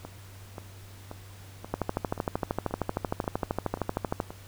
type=two click trains; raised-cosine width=1 ms; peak=-24 / -13 dBFS; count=9 / 33; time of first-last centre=0.05-4.305 / 1.74-4.202 s; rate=1.88 / 13 Hz; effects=added 97 Hz sine -46 dBFS peak until 4.47 s + pink hiss -52 dBFS RMS until 4.47 s